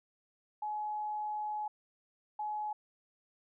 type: tone bursts at uneven times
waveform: sine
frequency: 846 Hz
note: G#5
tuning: 32 cents sharp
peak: -34 dBFS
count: 2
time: 0.62-1.68 / 2.39-2.73 s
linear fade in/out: 5 ms
effects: none